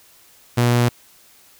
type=tone; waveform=sawtooth; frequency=120.6 Hz; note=B2; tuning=41 cents flat; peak=-10 dBFS; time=0.57-0.89 s; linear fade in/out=10 ms; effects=white hiss -51 dBFS RMS until 1.59 s